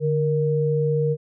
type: tone pair together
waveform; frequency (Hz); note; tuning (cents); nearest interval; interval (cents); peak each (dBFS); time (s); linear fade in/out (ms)
sine; 147.5 / 468.3; D3 / A#4; +8 / +8; octave + minor sixth; 2000; -21; 0-1.17; 50
effects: none